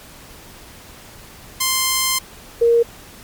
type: tone pair in turn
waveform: 5% pulse / sine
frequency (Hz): 1046.5 / 467.8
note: C6 / A#4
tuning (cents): 0 / +6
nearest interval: octave + major second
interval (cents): 1394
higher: first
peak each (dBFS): -4 / -10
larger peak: first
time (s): 1.6-2.19 / 2.61-2.83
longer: first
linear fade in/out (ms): 10
effects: pink hiss -41 dBFS RMS until 3.23 s + MP3 96 kbps